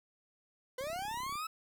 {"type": "linear sweep", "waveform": "40% pulse", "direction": "up", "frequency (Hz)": [495.8, 1314], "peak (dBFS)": -36, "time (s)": [0.78, 1.47], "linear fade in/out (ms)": 5}
{"type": "click train", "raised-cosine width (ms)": 3, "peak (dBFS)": -40, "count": 19, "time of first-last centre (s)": [0.81, 1.355], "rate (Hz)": 33}
{"effects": []}